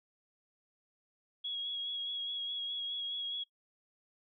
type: tone with vibrato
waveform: sine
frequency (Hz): 3322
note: G#7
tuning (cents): 0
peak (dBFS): -35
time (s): 1.44-3.44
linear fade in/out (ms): 10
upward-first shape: sine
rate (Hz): 4.8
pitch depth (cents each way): 22
effects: noise-tail reverb RT60 0.1 s tail -21 dB re dry